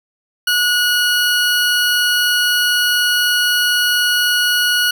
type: tone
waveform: 20% pulse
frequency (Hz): 1457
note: F#6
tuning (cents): -27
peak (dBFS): -8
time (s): 0.47-4.91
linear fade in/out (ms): 5
effects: none